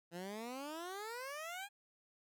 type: exponential sweep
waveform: 15% pulse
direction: up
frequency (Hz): 166.4 to 830.6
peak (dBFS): -37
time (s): 0.11-1.69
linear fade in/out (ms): 50
effects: none